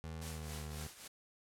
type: tone with pitch glide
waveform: 25% pulse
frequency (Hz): 80.2 to 75.92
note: E2 to D#2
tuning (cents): -47 to -42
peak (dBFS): -39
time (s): 0.04-0.87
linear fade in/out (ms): 0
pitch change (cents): -95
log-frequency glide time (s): 0.28-0.54
type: noise with tremolo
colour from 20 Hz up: white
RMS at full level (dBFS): -46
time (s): 0.21-1.08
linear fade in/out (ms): 10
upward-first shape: triangle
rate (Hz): 3.7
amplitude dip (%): 75
effects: low-pass 11000 Hz 12 dB/octave